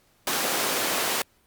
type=high-pass noise; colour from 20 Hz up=pink; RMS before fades=-26 dBFS; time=0.27-1.22 s; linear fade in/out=2 ms; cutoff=380 Hz; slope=12 dB/octave; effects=pink hiss -63 dBFS RMS until 1.46 s + Opus 48 kbps